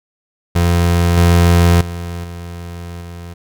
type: tone with level steps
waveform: 30% pulse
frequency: 86.2 Hz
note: F2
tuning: 22 cents flat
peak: -8 / -5 / -20 / -24 / -26 dBFS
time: 0.55-3.34 s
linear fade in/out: 10 ms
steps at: 1.17 / 1.81 / 2.24 / 3.01 s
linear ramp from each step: 2 ms
effects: none